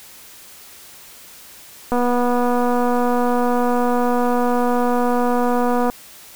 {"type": "click train", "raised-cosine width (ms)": 1, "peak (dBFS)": -7, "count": 972, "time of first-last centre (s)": [1.92, 5.9], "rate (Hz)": 244, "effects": ["white hiss -42 dBFS RMS until 6.35 s"]}